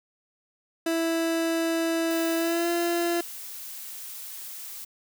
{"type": "tone with pitch glide", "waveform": "30% pulse", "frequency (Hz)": [329.6, 342.6], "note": ["E4", "F4"], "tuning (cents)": [0, -33], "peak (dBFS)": -21, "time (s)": [0.86, 3.21], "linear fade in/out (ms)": 5, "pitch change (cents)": 67, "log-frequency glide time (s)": [2.37, 2.7]}
{"type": "noise", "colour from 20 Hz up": "blue", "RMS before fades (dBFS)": -39, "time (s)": [2.1, 4.85], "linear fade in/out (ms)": 10}
{"effects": []}